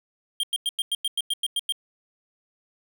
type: tone bursts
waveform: square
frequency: 3200 Hz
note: G7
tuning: 35 cents sharp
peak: -23 dBFS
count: 11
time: 0.4-1.723 s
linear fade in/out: 2 ms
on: 33 ms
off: 96 ms
effects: 10-bit